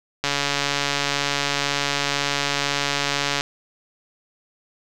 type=click train; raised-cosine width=0.2 ms; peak=-4 dBFS; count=451; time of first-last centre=0.24-3.409 s; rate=142 Hz; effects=none